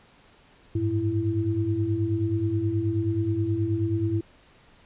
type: tone cluster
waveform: sine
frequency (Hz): 98.6 / 108 / 332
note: G2 / A2 / E4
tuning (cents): +11 / -32 / +12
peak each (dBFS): -28 / -27 / -26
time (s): 0.75-4.21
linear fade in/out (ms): 5
effects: pink hiss -56 dBFS RMS until 4.85 s + resampled to 8000 Hz